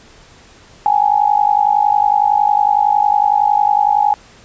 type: tone with amplitude modulation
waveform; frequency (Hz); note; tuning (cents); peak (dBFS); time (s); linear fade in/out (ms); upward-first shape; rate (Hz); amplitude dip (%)
sine; 830.6; G#5; 0; -6; 0.86-4.14; 0; sine; 50.9; 90
effects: pink hiss -44 dBFS RMS until 4.44 s + resampled to 16000 Hz